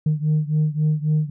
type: beating tone pair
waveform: sine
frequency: 152 / 155.7 Hz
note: D#3 / D#3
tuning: -40 / +2 cents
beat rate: 3.7 Hz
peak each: -18 / -20 dBFS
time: 0.06-1.3 s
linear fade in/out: 5 ms
effects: tanh soft clip ceiling -13 dBFS